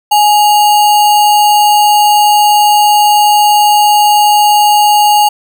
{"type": "tone with sample-and-hold", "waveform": "sine", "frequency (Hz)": 834, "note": "G#5", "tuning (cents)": 7, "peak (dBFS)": -4, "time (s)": [0.11, 5.29], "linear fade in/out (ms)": 10, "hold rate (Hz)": 3675, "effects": []}